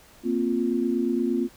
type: chord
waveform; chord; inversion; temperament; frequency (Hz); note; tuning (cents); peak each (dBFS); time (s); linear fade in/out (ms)
sine; Bb suspended second; none; equal; 233.1 / 261.6 / 349.2; Bb3 / C4 / F4; 0 / 0 / 0; -26; 0.23-1.49; 50
effects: pink hiss -53 dBFS RMS until 1.56 s